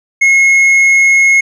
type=tone with tanh clipping; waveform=triangle; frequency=2167 Hz; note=C#7; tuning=40 cents flat; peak=-6 dBFS; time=0.21-1.41 s; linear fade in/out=10 ms; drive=9 dB; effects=none